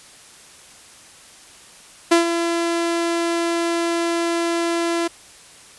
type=tone with ADSR envelope; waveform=sawtooth; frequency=338.2 Hz; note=E4; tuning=44 cents sharp; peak=-6 dBFS; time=2.11-5.08 s; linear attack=10 ms; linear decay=120 ms; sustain=-9 dB; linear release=11 ms; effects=white hiss -45 dBFS RMS until 5.78 s + resampled to 24000 Hz